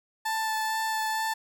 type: tone with vibrato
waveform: 30% pulse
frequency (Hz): 880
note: A5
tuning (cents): 0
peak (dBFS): -24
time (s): 0.25-1.34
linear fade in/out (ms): 10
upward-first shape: sine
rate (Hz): 2.2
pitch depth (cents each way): 11
effects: none